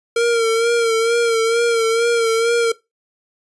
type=tone with vibrato; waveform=square; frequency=460.7 Hz; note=A#4; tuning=20 cents flat; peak=-14 dBFS; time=0.16-2.72 s; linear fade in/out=5 ms; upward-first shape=sine; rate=2.2 Hz; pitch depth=42 cents each way; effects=noise-tail reverb RT60 0.2 s tail -19 dB re dry + resampled to 24000 Hz